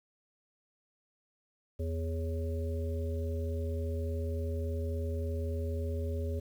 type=harmonic tone with a mistuned harmonic; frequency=82.41 Hz; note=E2; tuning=in tune; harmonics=1 / 3 / 5 / 7; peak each=-32 / -43 / -41 / -43 dBFS; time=1.79-6.4 s; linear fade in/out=10 ms; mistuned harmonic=7; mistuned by=-72 cents; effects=10-bit